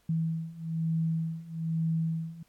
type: beating tone pair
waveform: sine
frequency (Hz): 162 / 163.1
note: E3 / E3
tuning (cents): -30 / -18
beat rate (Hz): 1.1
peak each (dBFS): -32 / -30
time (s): 0.09-2.43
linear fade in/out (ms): 5
effects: pink hiss -68 dBFS RMS until 2.48 s + AAC 64 kbps